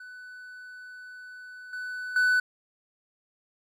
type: tone with level steps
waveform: triangle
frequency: 1496 Hz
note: F#6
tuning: 19 cents sharp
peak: -40 / -31 / -18 dBFS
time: 0-2.4 s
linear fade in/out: 5 ms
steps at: 1.73 / 2.16 s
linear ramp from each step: 2 ms
effects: none